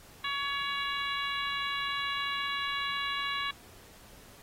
harmonic tone, 562 Hz, C#5, 24 cents sharp, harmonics 2 / 3 / 4 / 5 / 6 / 7, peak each -35 / -37 / -38 / -39 / -40 / -40 dBFS, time 0.24-3.51 s, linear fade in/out 5 ms, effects pink hiss -55 dBFS RMS until 4.42 s + AAC 48 kbps

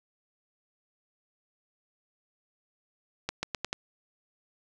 accelerating click train, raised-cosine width 0.2 ms, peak -13 dBFS, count 5, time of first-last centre 3.29-3.729 s, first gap 140 ms, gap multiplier 0.84, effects none

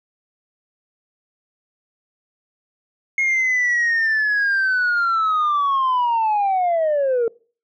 sine linear sweep, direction down, 2160 to 450.8 Hz, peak -14 dBFS, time 3.18-7.28 s, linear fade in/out 2 ms, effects noise-tail reverb RT60 0.4 s tail -24 dB re dry + tanh soft clip ceiling -14 dBFS

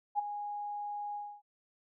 sine tone with ADSR envelope, 825 Hz, G#5, 12 cents flat, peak -25 dBFS, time 0.15-1.42 s, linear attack 39 ms, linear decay 12 ms, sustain -11 dB, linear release 270 ms, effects none

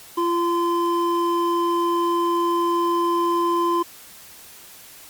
triangle tone pair together, 343.3 / 1030 Hz, F4 / C6, -30 / -28 cents, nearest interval octave + perfect fifth, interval 1902 cents, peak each -19 dBFS, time 0.17-3.83 s, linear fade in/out 10 ms, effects white hiss -44 dBFS RMS until 5.09 s + Opus 48 kbps

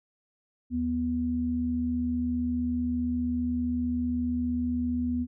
sine tone pair together, 76.81 / 245.7 Hz, D#2 / B3, -22 / -9 cents, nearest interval octave + minor sixth, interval 2013 cents, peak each -34 / -26 dBFS, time 0.7-5.27 s, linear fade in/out 50 ms, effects none

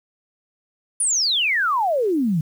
sine exponential sweep, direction down, 10000 to 148.4 Hz, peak -17 dBFS, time 1-2.41 s, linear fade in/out 5 ms, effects 8-bit

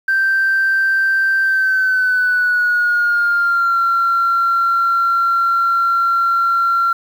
sine tone with pitch glide, 1564 to 1369.4 Hz, G6 to F6, -4 to -34 cents, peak -11 dBFS, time 0.08-6.93 s, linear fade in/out 5 ms, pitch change -230 cents, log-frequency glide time 1.42-3.78 s, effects tanh soft clip ceiling -8 dBFS + 7-bit

